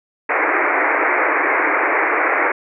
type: band-pass noise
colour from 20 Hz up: white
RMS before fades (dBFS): -17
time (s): 0.29-2.52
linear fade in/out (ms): 5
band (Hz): 290 to 2300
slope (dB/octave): 96
effects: none